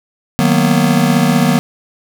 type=chord; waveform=square; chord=B major seventh; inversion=first; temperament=just; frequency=154.34 / 185.21 / 231.5 / 246.9 Hz; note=D#3 / F#3 / A#3 / B3; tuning=-14 / +2 / -12 / 0 cents; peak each=-16 dBFS; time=0.39-1.59 s; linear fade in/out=0 ms; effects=none